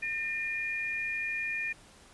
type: tone pair together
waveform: sine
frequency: 1813.7 / 2421 Hz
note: A#6 / D#7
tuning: -48 / -48 cents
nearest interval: perfect fourth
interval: 500 cents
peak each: -36 / -32 dBFS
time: 0.02-1.73 s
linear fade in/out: 10 ms
effects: pink hiss -56 dBFS RMS until 2.13 s + resampled to 24000 Hz